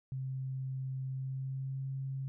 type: tone with pitch glide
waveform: sine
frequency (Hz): 132 to 134.46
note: C3 to C3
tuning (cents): +16 to +48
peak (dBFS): -35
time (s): 0.12-2.28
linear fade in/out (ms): 0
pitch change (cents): +32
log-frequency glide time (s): 1.1-1.85
effects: none